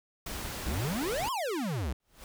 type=noise; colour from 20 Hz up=pink; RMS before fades=-38 dBFS; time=0.26-1.29 s; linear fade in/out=5 ms
type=exponential two-way sweep; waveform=square; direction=up then down; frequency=56.7 to 1108.7 to 56.7 Hz; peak=-31 dBFS; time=0.66-1.93 s; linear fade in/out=5 ms; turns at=1.31 s
type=noise with exponential growth; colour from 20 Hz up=pink; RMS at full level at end=-45 dBFS; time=2-2.24 s; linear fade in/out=1 ms; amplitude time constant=52 ms
effects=none